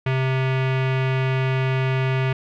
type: tone with low-pass filter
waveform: square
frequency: 131.4 Hz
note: C3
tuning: 8 cents sharp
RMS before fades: -21 dBFS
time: 0.06-2.33 s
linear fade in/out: 5 ms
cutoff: 2500 Hz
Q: 2.3
effects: none